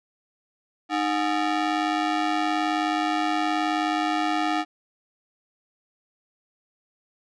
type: ring-modulated tone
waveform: sawtooth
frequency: 517 Hz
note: C5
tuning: 21 cents flat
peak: -15 dBFS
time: 0.89-4.65 s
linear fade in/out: 50 ms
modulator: 209 Hz
effects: low-pass 4000 Hz 12 dB/octave